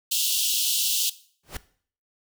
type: high-pass noise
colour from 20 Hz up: pink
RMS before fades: -24 dBFS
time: 0.11-1.1 s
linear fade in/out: 10 ms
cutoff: 2800 Hz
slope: 96 dB/octave
type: noise with exponential growth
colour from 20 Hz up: pink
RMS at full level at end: -29 dBFS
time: 1.43-1.57 s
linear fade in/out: 5 ms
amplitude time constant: 29 ms
effects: noise-tail reverb RT60 0.5 s tail -17 dB re dry